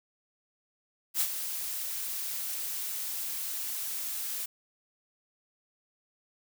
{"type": "noise with ADSR envelope", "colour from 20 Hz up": "blue", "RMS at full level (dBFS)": -26, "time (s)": [1.14, 4.46], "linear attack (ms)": 65, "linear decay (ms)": 65, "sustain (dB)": -9, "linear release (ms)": 7, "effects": []}